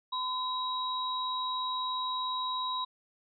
sine tone pair together, 1017 / 3840 Hz, C6 / B7, -50 / -49 cents, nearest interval octave + major seventh, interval 2301 cents, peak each -32 / -35 dBFS, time 0.12-2.85 s, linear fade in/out 10 ms, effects none

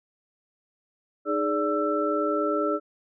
sine tone cluster, 307.1 / 416.5 / 581 / 1330 Hz, D#4 / G#4 / D5 / E6, -23 / +5 / -19 / +15 cents, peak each -28 dBFS, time 1.25-2.8 s, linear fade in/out 50 ms, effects none

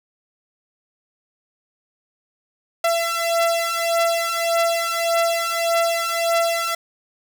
sawtooth beating tone pair, 672 / 673.7 Hz, E5 / E5, +33 / +38 cents, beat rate 1.7 Hz, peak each -18 / -17 dBFS, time 2.84-6.75 s, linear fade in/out 5 ms, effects none

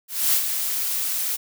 blue noise with ADSR envelope, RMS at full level -18 dBFS, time 0.08-1.37 s, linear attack 250 ms, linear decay 88 ms, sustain -7 dB, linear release 18 ms, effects none

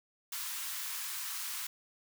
white high-pass noise, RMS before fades -39 dBFS, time 0.32-1.67 s, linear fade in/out 5 ms, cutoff 940 Hz, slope 48 dB/octave, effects none

